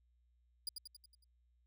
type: tone with echo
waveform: sawtooth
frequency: 4860 Hz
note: D#8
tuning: 42 cents flat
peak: -35 dBFS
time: 0.67-0.69 s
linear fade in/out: 2 ms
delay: 92 ms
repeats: 6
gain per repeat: -5 dB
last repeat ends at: 1.242 s
effects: added 60 Hz sine -70 dBFS peak until 1.66 s